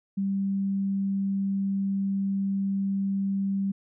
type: tone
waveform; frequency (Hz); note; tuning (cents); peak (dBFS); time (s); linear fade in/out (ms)
sine; 196; G3; 0; -24; 0.17-3.72; 10
effects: none